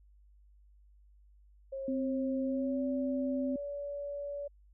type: tone with pitch glide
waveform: sine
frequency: 540 to 572.1 Hz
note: C#5 to D5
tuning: -45 to -45 cents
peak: -36 dBFS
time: 1.72-4.48 s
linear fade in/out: 10 ms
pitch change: +100 cents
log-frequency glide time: 2.44-2.83 s
type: tone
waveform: sine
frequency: 261.6 Hz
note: C4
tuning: in tune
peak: -31 dBFS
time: 1.88-3.56 s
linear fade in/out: 2 ms
effects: added 50 Hz sine -58 dBFS peak until 4.73 s